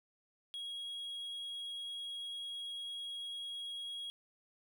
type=tone; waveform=triangle; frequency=3303 Hz; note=G#7; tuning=10 cents flat; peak=-39 dBFS; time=0.54-4.1 s; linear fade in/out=0 ms; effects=none